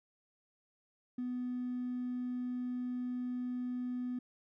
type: tone with hard clipping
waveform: triangle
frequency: 248.4 Hz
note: B3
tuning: 10 cents sharp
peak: -35 dBFS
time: 1.18-4.19 s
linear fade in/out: 5 ms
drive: 3 dB
effects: none